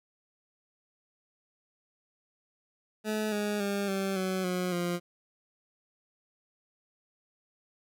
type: tone with pitch steps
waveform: 20% pulse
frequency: 214.9 / 207.7 / 200.7 / 194.01 / 187.51 / 181.23 / 175.16 Hz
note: A3 / G#3 / G3 / G3 / F#3 / F#3 / F3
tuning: -41 / 0 / +41 / -18 / +23 / -36 / +5 cents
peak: -24 dBFS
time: 3.04-5 s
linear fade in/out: 50 ms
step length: 280 ms
effects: none